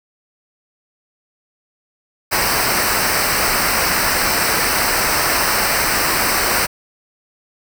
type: noise with comb filter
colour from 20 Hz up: pink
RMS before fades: -17 dBFS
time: 2.31-6.67 s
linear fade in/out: 20 ms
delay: 0.29 ms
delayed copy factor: -0.75
effects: none